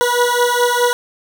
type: beating tone pair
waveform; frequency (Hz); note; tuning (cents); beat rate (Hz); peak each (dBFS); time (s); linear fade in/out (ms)
20% pulse; 483.6 / 488.4; B4 / B4; -36 / -19; 4.8; -11; 0.01-0.93; 0
effects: none